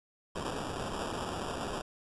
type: noise with sample-and-hold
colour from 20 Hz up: blue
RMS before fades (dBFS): -37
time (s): 0.35-1.82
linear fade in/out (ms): 10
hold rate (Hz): 2100
effects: resampled to 24000 Hz